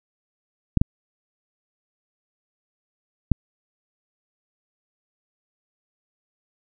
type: clicks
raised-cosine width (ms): 5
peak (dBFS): -3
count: 3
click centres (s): 0.773 / 0.815 / 3.317
effects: none